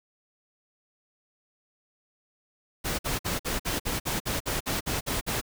pink noise bursts, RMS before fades -29 dBFS, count 13, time 2.84-5.414 s, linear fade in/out 20 ms, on 150 ms, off 52 ms, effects none

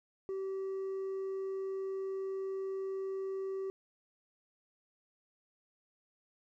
triangle tone with hard clipping, 385.2 Hz, G4, 30 cents flat, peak -34 dBFS, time 0.29-3.7 s, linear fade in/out 0 ms, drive 1 dB, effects none

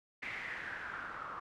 white noise with low-pass filter sweep, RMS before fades -43 dBFS, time 0.22-1.4 s, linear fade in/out 10 ms, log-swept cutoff 2200 to 1200 Hz, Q 6.3, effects none

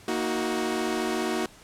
sawtooth chord, D# minor, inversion second, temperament equal with one note detuned, 233.1 / 315.7 / 370 Hz, A#3 / D#4 / F#4, 0 / +25 / 0 cents, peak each -27 / -27 / -25 dBFS, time 0.08-1.46 s, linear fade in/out 2 ms, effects pink hiss -51 dBFS RMS until 1.63 s + low-pass 11000 Hz 12 dB/octave

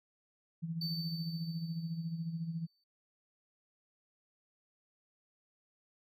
sine tone with tremolo, 164.81 Hz, E3, in tune, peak -33 dBFS, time 0.62-2.67 s, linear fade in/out 20 ms, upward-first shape sine, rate 14 Hz, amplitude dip 60%
triangle tone with exponential decay, 4552 Hz, C#8, 45 cents sharp, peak -35 dBFS, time 0.81-2.84 s, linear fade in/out 5 ms, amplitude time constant 440 ms
effects none

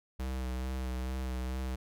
square tone with vibrato, 64.1 Hz, C2, 35 cents flat, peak -34 dBFS, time 0.19-1.76 s, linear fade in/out 10 ms, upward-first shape sine, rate 2.3 Hz, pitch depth 26 cents each way, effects none

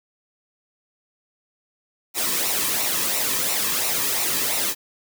white noise with flanger, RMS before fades -23 dBFS, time 2.14-4.75 s, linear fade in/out 50 ms, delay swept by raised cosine 0.61 to 1.42 ms, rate 2.9 Hz, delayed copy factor -0.6, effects none

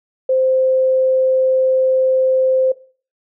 sine tone, 521 Hz, C5, 7 cents flat, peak -12 dBFS, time 0.29-2.72 s, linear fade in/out 5 ms, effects noise-tail reverb RT60 0.4 s tail -18 dB re dry

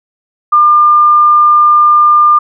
sine tone, 1200 Hz, D6, 37 cents sharp, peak -3 dBFS, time 0.52-2.39 s, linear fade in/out 10 ms, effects none

